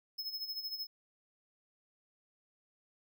square tone with tremolo, 5180 Hz, E8, 31 cents flat, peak -36 dBFS, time 0.18-0.87 s, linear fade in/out 10 ms, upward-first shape sine, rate 13 Hz, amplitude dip 70%, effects none

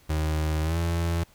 35% pulse tone with pitch glide, 77.78 to 84.33 Hz, D#2 to E2, 0 to +40 cents, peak -22 dBFS, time 0.09-1.24 s, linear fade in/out 10 ms, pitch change +140 cents, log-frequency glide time 0.62-0.78 s, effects pink hiss -58 dBFS RMS until 1.34 s

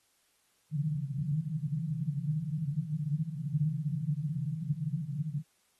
white band-pass noise, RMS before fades -33 dBFS, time 0.71-5.43 s, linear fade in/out 50 ms, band 140 to 160 Hz, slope 96 dB/octave, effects white hiss -71 dBFS RMS until 5.79 s + AAC 32 kbps

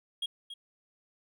triangle tone with echo, 3273 Hz, G#7, 26 cents flat, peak -29 dBFS, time 0.22-0.26 s, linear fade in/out 5 ms, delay 280 ms, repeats 1, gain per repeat -10 dB, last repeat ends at 0.54 s, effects none

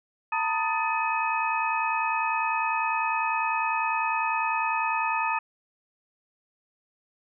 sine tone cluster, 900 / 970 / 1250 / 1754 / 2536 Hz, A5 / B5 / D#6 / A6 / D#7, +39 / -31 / +8 / -6 / +32 cents, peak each -27 / -34 / -30 / -35 / -30 dBFS, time 0.32-5.39 s, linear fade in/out 5 ms, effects none

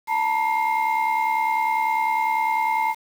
sine tone cluster, 888 / 958 / 2117 Hz, A5 / A#5 / C7, +16 / +47 / +20 cents, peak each -20 / -24 / -26 dBFS, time 0.07-2.95 s, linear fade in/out 50 ms, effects tanh soft clip ceiling -13 dBFS + 7-bit

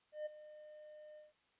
triangle tone with ADSR envelope, 607 Hz, D#5, 43 cents flat, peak -36 dBFS, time 0.12-1.33 s, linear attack 140 ms, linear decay 16 ms, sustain -15 dB, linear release 160 ms, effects white hiss -75 dBFS RMS until 1.59 s + resampled to 8000 Hz

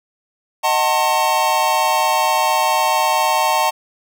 square chord, D# diminished seventh, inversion none, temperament just, 622.3 / 746.7 / 896 / 1075.3 Hz, D#5 / F#5 / A5 / C6, 0 / +16 / +31 / +47 cents, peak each -23 / -21 / -18 / -22 dBFS, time 0.63-3.71 s, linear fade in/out 20 ms, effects none

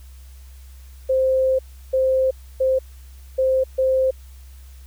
sine tone bursts at uneven times, 523.3 Hz, C5, in tune, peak -15 dBFS, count 5, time 1.09-1.59 / 1.93-2.31 / 2.6-2.79 / 3.38-3.64 / 3.78-4.11 s, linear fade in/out 10 ms, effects added 65 Hz sine -39 dBFS peak until 4.86 s + white hiss -54 dBFS RMS until 4.86 s

